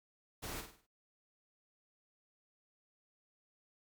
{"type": "noise with echo", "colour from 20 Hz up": "pink", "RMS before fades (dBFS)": -43, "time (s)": [0.42, 0.62], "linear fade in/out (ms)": 20, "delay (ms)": 50, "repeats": 5, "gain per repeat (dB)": -7, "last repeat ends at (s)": 0.87, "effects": ["MP3 96 kbps"]}